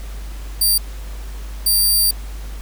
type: tone bursts at uneven times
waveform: 5% pulse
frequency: 4699 Hz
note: D8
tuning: in tune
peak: -6 dBFS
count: 2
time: 0.61-0.78 / 1.66-2.11 s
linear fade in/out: 5 ms
effects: added 50 Hz sine -27 dBFS peak until 2.61 s + pink hiss -41 dBFS RMS until 2.61 s